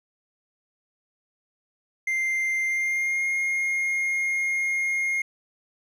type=tone with pitch glide; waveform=triangle; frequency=2093 to 2137 Hz; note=C7 to C7; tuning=0 to +36 cents; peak=-21 dBFS; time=2.07-5.22 s; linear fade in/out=5 ms; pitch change=+36 cents; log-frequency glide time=2.65-3.25 s; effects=none